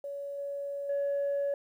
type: tone with level steps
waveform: sine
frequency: 564 Hz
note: C#5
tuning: 30 cents sharp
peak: -35 / -33 / -26 dBFS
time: 0.04-1.54 s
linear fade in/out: 2 ms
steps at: 0.38 / 0.89 s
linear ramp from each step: 5 ms
effects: tanh soft clip ceiling -25 dBFS + 11-bit